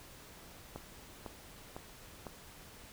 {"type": "click train", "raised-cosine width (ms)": 1, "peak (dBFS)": -28, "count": 4, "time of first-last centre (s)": [0.76, 2.268], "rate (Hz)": 1.99, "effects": ["pink hiss -54 dBFS RMS until 2.92 s"]}